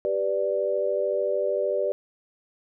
sine chord, G major, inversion none, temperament equal, 392 / 493.9 / 587.3 Hz, G4 / B4 / D5, 0 / 0 / 0 cents, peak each -28 / -28 / -25 dBFS, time 0.05-1.92 s, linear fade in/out 0 ms, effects none

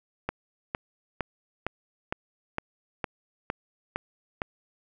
click train, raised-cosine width 0.5 ms, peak -13 dBFS, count 10, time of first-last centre 0.29-4.418 s, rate 2.18 Hz, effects none

